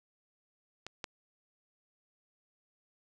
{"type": "clicks", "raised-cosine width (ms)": 0.2, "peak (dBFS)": [-24, -20], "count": 2, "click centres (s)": [0.866, 1.042], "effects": []}